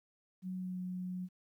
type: tone with pitch glide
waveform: sine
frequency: 185 to 182.35 Hz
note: F#3 to F#3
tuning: 0 to -25 cents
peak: -37 dBFS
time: 0.42-1.29 s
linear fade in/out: 50 ms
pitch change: -25 cents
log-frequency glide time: 0.54-0.79 s
effects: 12-bit